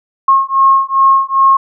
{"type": "beating tone pair", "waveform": "sine", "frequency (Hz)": [1080, 1082.5], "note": ["C#6", "C#6"], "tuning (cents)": [-45, -41], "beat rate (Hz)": 2.5, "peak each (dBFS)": -10, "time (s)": [0.28, 1.57], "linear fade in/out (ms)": 5, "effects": []}